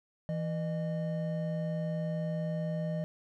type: tone pair together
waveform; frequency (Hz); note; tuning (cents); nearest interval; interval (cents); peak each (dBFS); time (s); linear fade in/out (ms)
triangle; 164.77 / 610; E3 / D#5; 0 / -34; octave + major seventh; 2266; -30 / -35; 0.29-3.04; 0
effects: none

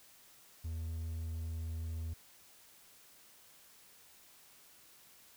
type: tone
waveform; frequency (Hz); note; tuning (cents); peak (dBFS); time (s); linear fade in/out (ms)
triangle; 81.5; E2; -19; -35; 0.64-2.14; 10
effects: white hiss -61 dBFS RMS until 5.36 s

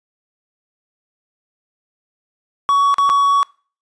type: tone with dropouts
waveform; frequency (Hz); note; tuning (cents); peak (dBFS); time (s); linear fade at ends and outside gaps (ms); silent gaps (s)
triangle; 1124; C#6; +24; -9; 2.69-3.43; 0; 2.942-2.983 / 3.093-3.099
effects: noise-tail reverb RT60 0.4 s tail -24 dB re dry + resampled to 22050 Hz

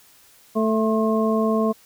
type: harmonic tone with a mistuned harmonic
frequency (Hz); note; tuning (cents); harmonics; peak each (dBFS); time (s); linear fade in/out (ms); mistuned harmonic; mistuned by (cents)
220.6; A3; +5; 1 / 2 / 3 / 5; -20 / -23 / -25 / -27; 0.55-1.73; 20; 5; -49
effects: white hiss -53 dBFS RMS until 1.85 s

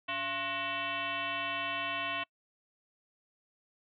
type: tone with frequency modulation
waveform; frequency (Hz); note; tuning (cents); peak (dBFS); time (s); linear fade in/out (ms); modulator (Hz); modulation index
sine; 1866; A#6; +1; -32; 0.08-2.24; 10; 395; 3.2
effects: noise-tail reverb RT60 0.1 s tail -26 dB re dry

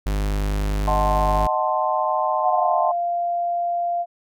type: tone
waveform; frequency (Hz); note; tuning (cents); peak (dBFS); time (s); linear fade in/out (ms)
45% pulse; 50.5; G#1; -48; -20; 0.06-1.47; 5
type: chord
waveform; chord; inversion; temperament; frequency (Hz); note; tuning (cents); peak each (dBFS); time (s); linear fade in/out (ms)
sine; D# diminished seventh; none; equal; 622.3 / 740 / 880 / 1046.5; D#5 / F#5 / A5 / C6; 0 / 0 / 0 / 0; -24; 0.87-2.92; 10
type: tone with pitch glide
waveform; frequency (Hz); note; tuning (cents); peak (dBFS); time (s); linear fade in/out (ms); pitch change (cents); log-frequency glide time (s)
sine; 740 to 694.4; F#5 to F5; 0 to -10; -20; 2.03-4.06; 50; -110; 2.38-2.77
effects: none

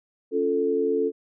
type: chord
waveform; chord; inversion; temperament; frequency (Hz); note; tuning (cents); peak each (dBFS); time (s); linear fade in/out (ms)
sine; Db augmented; none; equal; 277.2 / 349.2 / 440; Db4 / F4 / A4; 0 / 0 / 0; -28 / -28 / -22; 0.31-1.12; 50
effects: none

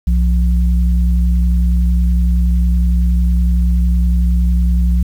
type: tone pair together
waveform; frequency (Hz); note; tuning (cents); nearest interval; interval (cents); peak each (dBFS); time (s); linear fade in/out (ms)
sine; 62.3 / 176.1; B1 / F3; +16 / +15; octave + tritone; 1799; -10 / -19; 0.07-5.03; 5
effects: 7-bit

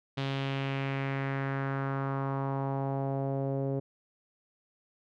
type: tone with low-pass filter sweep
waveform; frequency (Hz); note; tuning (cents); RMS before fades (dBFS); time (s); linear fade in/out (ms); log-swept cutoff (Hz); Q
sawtooth; 136.5; C#3; -26; -32; 0.17-3.8; 10; 3600 to 490; 2.4
effects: none

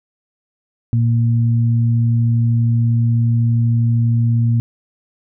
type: tone pair together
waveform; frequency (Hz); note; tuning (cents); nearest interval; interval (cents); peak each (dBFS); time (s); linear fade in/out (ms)
sine; 116.54 / 233.1; A#2 / A#3; 0 / 0; octave; 1200; -12 / -22; 0.93-4.6; 0
effects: none

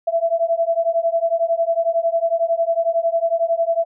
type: beating tone pair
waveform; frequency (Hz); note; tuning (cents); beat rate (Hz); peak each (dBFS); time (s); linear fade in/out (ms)
sine; 662 / 673; E5 / E5; +7 / +36; 11; -19 / -19; 0.07-3.85; 10
effects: none

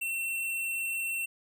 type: tone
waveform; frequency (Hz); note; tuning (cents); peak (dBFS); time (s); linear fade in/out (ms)
square; 2707; E7; +45; -31; 0.01-1.26; 10
effects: none

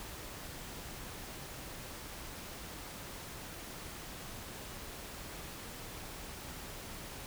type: silence
effects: pink hiss -46 dBFS RMS until 7.26 s

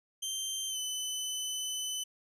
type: tone with pitch glide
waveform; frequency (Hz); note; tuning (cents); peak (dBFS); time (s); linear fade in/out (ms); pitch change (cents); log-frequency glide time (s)
20% pulse; 3136 to 3019; G7 to F#7; 0 to +34; -28; 0.22-2.04; 10; -66; 0.68-0.78
effects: none

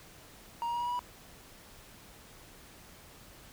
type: tone with pitch steps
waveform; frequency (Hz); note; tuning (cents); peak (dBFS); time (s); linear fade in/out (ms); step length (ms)
triangle; 938 / 946.2 / 954.4 / 962.7 / 971.1 / 979.5; A#5 / A#5 / A#5 / B5 / B5 / B5; +11 / +26 / +41 / -45 / -29 / -15; -29; 0.62-0.992; 0; 62
effects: pink hiss -54 dBFS RMS until 3.52 s

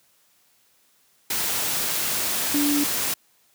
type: tone in noise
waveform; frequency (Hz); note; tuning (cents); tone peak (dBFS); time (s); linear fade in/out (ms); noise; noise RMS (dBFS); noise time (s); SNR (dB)
sine; 290.1; D4; -21; -20; 2.54-2.84; 5; white; -25; 1.3-3.14; +2
effects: white hiss -62 dBFS RMS until 3.54 s + high-pass 80 Hz 12 dB/octave

